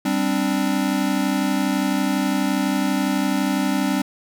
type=chord; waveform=square; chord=G suspended fourth; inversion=none; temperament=equal; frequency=196 / 261.6 / 293.7 Hz; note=G3 / C4 / D4; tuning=0 / 0 / 0 cents; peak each=-24 dBFS; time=0.05-4.02 s; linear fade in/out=5 ms; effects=none